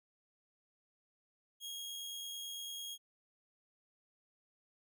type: tone with amplitude modulation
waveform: sawtooth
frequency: 3276 Hz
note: G#7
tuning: 24 cents flat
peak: -38 dBFS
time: 1.6-2.98 s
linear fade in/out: 50 ms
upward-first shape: sine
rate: 89 Hz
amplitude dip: 25%
effects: none